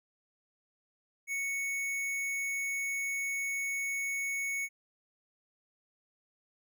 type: tone with hard clipping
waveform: sine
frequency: 2217 Hz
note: C#7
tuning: in tune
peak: -33 dBFS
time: 1.27-4.69 s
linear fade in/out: 50 ms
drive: 16 dB
effects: none